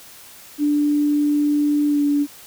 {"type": "tone with pitch glide", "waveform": "sine", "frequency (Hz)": [293.7, 289], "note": ["D4", "D4"], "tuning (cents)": [0, -28], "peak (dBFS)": -15, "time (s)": [0.58, 2.27], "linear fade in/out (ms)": 50, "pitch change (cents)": -28, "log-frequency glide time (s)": [1.87, 2.02], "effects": ["white hiss -43 dBFS RMS until 2.46 s"]}